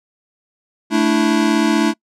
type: chord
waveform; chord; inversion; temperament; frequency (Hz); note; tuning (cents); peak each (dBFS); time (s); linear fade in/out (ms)
square; A suspended fourth; none; equal; 220 / 293.7 / 329.6; A3 / D4 / E4; 0 / 0 / 0; -18; 0.9-1.94; 50
effects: noise-tail reverb RT60 0.1 s tail -25 dB re dry + low-pass 8000 Hz 12 dB/octave